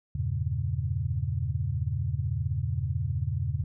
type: chord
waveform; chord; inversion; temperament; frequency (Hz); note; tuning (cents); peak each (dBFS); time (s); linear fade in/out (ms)
sine; E diminished seventh; none; equal; 82.41 / 98 / 116.54 / 138.59; E2 / G2 / Bb2 / Db3; 0 / 0 / 0 / 0; -32; 0.15-3.64; 5
effects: none